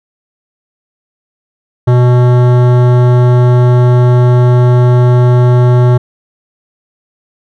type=tone with hard clipping; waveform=sine; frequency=123.47 Hz; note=B2; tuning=in tune; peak=-6 dBFS; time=1.87-5.98 s; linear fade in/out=10 ms; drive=16 dB; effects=none